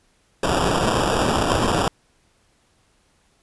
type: noise with sample-and-hold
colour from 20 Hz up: violet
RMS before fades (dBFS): -20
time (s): 0.43-1.88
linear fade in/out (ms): 2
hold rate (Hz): 2100
effects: pink hiss -62 dBFS RMS until 3.42 s + resampled to 24000 Hz